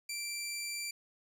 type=tone; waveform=15% pulse; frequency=2349 Hz; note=D7; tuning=in tune; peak=-30 dBFS; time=0.09-0.91 s; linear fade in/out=5 ms; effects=none